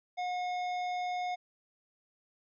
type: tone with tanh clipping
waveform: sine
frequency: 722 Hz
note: F#5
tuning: 43 cents flat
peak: -34 dBFS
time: 0.17-1.36 s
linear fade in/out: 20 ms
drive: 14 dB
effects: resampled to 16000 Hz